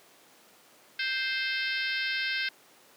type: harmonic tone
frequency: 523.3 Hz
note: C5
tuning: in tune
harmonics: 3 / 4 / 5 / 6 / 7 / 8 / 9 / 10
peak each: -32 / -34 / -36 / -38 / -39 / -40 / -41 / -42 dBFS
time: 0.99-2.49 s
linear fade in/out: 5 ms
effects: pink hiss -57 dBFS RMS until 2.96 s + high-pass 300 Hz 12 dB/octave